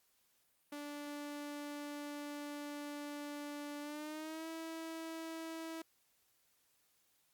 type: tone with pitch glide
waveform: sawtooth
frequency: 291.5 to 325.3 Hz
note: D4 to E4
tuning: -13 to -23 cents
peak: -39 dBFS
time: 0.72-5.82 s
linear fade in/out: 5 ms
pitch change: +190 cents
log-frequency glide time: 3.81-4.48 s
effects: white hiss -75 dBFS RMS until 7.33 s + Opus 48 kbps